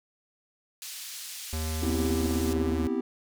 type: band-pass noise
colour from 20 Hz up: pink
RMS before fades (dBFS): -40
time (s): 0.82-2.53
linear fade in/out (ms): 0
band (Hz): 3600 to 15000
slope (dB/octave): 12
type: tone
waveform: square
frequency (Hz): 78.9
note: D#2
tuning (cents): +25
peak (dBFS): -30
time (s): 1.53-2.87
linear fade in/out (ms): 0
type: chord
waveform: triangle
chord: C major seventh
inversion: third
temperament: just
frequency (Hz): 245.3 / 261.6 / 327 / 392.4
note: B3 / C4 / E4 / G4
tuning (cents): -12 / 0 / -14 / +2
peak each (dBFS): -30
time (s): 1.82-3.01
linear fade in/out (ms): 5
type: click train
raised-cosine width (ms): 2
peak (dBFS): -24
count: 18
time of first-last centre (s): 1.85-2.717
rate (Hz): 19.6
effects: none